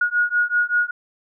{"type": "beating tone pair", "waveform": "sine", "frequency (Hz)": [1443, 1448.2], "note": ["F#6", "F#6"], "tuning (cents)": [-44, -38], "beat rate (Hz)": 5.2, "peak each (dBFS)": -20, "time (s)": [0.01, 0.91], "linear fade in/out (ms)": 5, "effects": []}